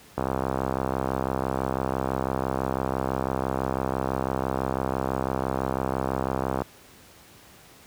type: click train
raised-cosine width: 1 ms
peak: -11 dBFS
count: 426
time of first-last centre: 0.18-6.619 s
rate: 66 Hz
effects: pink hiss -51 dBFS RMS until 7.86 s + high-pass 60 Hz 12 dB/octave